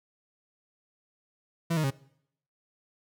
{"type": "tone with pitch steps", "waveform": "40% pulse", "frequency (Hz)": [166.8, 155.6, 135.7], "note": ["E3", "D#3", "C#3"], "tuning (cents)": [21, 0, -36], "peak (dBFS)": -24, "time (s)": [1.7, 1.907], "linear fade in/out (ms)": 10, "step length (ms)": 69, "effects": ["noise-tail reverb RT60 0.7 s tail -22 dB re dry"]}